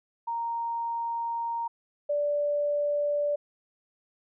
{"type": "tone pair in turn", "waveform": "sine", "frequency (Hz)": [930, 583.8], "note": ["A#5", "D5"], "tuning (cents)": [-4, -10], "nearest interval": "minor sixth", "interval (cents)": 806, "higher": "first", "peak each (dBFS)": [-28, -24], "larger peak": "second", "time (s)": [[0.27, 1.68], [2.09, 3.36]], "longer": "first", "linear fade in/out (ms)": 10, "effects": []}